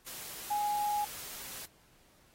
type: tone in noise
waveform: sine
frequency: 830.6 Hz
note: G#5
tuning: in tune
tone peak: -29 dBFS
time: 0.5-1.05 s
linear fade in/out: 10 ms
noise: white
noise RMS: -44 dBFS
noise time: 0.06-1.66 s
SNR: +12 dB
effects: pink hiss -65 dBFS RMS until 2.34 s + AAC 48 kbps